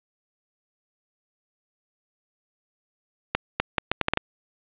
accelerating click train, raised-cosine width 0.3 ms, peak -4 dBFS, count 8, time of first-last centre 3.35-4.174 s, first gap 250 ms, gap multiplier 0.73, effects resampled to 8000 Hz + 7-bit

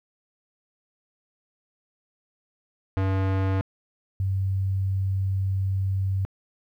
square / sine tone pair in turn, 95.7 / 96.17 Hz, G2 / G2, -41 / -33 cents, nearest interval unison, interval 8 cents, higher second, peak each -22 dBFS, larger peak neither, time 2.97-3.61 / 4.2-6.25 s, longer second, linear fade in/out 0 ms, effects low-pass 2000 Hz 12 dB/octave + 10-bit

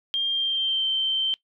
sine tone with pitch glide, 3200 to 3116 Hz, G7 to G7, +35 to -11 cents, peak -21 dBFS, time 0.14-1.34 s, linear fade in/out 0 ms, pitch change -46 cents, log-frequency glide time 0.3-0.86 s, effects noise-tail reverb RT60 0.1 s tail -20 dB re dry

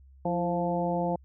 harmonic tone with a mistuned harmonic, 174.61 Hz, F3, in tune, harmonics 1 / 2 / 3 / 4 / 5, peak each -30 / -34 / -31 / -32 / -34 dBFS, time 0.25-1.16 s, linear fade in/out 5 ms, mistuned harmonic 2, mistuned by -59 cents, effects added 67 Hz sine -51 dBFS peak until 1.24 s

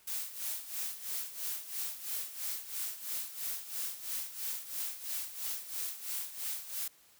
blue noise with tremolo, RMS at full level -36 dBFS, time 0.07-6.88 s, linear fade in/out 5 ms, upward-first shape sine, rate 3 Hz, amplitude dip 75%, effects white hiss -63 dBFS RMS until 7.19 s

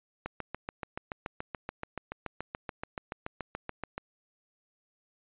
click train, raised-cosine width 0.5 ms, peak -20 dBFS, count 27, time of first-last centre 0.26-3.98 s, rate 6.99 Hz, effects resampled to 8000 Hz

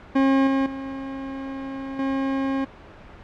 40% pulse tone with level steps, 270 Hz, C#4, 45 cents flat, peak -15 / -18 / -29 / -21 dBFS, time 0.15-2.65 s, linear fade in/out 10 ms, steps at 0.47 / 0.66 / 1.99 s, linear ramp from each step 2 ms, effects pink hiss -44 dBFS RMS until 3.23 s + low-pass 2000 Hz 12 dB/octave

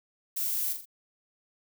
violet noise with echo, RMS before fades -31 dBFS, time 0.36-0.73 s, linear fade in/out 10 ms, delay 42 ms, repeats 3, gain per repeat -6 dB, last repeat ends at 0.856 s, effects none

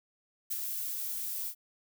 violet noise with ADSR envelope, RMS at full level -32 dBFS, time 0.5-1.55 s, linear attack 17 ms, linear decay 30 ms, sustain -4 dB, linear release 78 ms, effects none

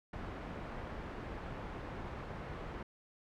pink low-pass noise, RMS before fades -44 dBFS, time 0.13-2.83 s, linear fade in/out 5 ms, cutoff 1600 Hz, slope 12 dB/octave, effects none

